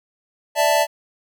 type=chord; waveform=square; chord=D suspended second; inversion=none; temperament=just; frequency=587.3 / 660.7 / 881 Hz; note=D5 / E5 / A5; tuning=0 / +4 / +2 cents; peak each=-20 dBFS; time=0.55-0.87 s; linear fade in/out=50 ms; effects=none